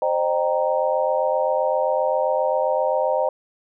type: chord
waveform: sine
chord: C minor seventh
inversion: none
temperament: equal with one note detuned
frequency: 523.3 / 610.9 / 784 / 932.3 Hz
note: C5 / Eb5 / G5 / Bb5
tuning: 0 / -32 / 0 / 0 cents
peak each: -22 / -22 / -26 / -26 dBFS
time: 0.02-3.29 s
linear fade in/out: 2 ms
effects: none